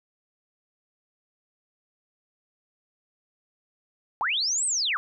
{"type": "linear two-way sweep", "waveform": "sine", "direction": "up then down", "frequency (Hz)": [755, 8450, 1070], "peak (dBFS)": -23, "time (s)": [4.21, 4.97], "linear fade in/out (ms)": 0, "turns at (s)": 4.66, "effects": []}